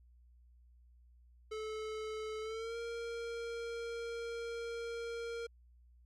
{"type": "tone with pitch glide", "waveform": "square", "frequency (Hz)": [434.1, 465.3], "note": ["A4", "A#4"], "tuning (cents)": [-23, -3], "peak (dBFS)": -40, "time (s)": [1.51, 5.47], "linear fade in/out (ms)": 10, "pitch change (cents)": 120, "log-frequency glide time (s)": [2.41, 2.77], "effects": ["added 60 Hz sine -60 dBFS peak until 6.05 s", "low-pass 6000 Hz 12 dB/octave"]}